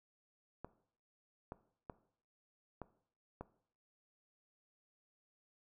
clicks, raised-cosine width 1 ms, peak -30 dBFS, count 5, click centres 0.646 / 1.521 / 1.898 / 2.817 / 3.41 s, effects noise-tail reverb RT60 0.6 s tail -17 dB re dry

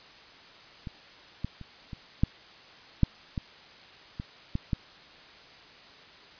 clicks, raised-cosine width 5 ms, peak -24 / -18 / -30 / -26 / -9 / -7 / -18 / -22 / -16 / -14 dBFS, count 10, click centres 0.872 / 1.446 / 1.613 / 1.932 / 2.235 / 3.033 / 3.378 / 4.199 / 4.554 / 4.732 s, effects white hiss -51 dBFS RMS until 6.39 s + resampled to 11025 Hz

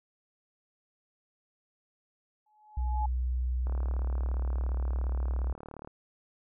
sine tone with exponential growth, 850 Hz, G#5, 40 cents sharp, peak -29 dBFS, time 2.46-3.06 s, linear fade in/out 5 ms, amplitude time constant 130 ms
sine tone, 62.3 Hz, B1, 16 cents sharp, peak -27 dBFS, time 2.77-5.53 s, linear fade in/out 5 ms
click train, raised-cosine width 1 ms, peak -29 dBFS, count 83, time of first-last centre 3.67-5.874 s, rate 37.2 Hz
effects none

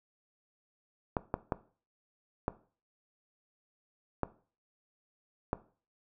clicks, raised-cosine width 1 ms, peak -15 dBFS, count 6, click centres 1.168 / 1.341 / 1.522 / 2.481 / 4.233 / 5.531 s, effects noise-tail reverb RT60 0.4 s tail -17 dB re dry

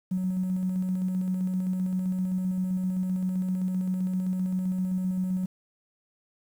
triangle tone with tremolo, 185 Hz, F#3, in tune, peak -20 dBFS, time 0.11-5.46 s, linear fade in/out 10 ms, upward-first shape square, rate 7.7 Hz, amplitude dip 35%, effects tanh soft clip ceiling -22 dBFS + 9-bit

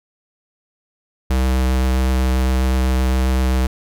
square tone with vibrato, 64.4 Hz, C2, 27 cents flat, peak -15 dBFS, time 1.3-3.67 s, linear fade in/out 5 ms, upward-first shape triangle, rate 7.7 Hz, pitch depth 12 cents each way, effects none

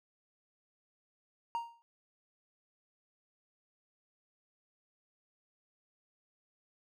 triangle tone with exponential decay, 932.3 Hz, A#5, in tune, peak -28 dBFS, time 1.55-1.82 s, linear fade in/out 0 ms, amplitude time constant 58 ms, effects none

